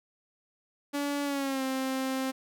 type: tone with pitch glide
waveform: sawtooth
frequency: 285.9 to 263.7 Hz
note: D4 to C4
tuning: -46 to +14 cents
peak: -25 dBFS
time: 0.93-2.32 s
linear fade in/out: 20 ms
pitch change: -140 cents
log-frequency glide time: 1.24-1.63 s
effects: none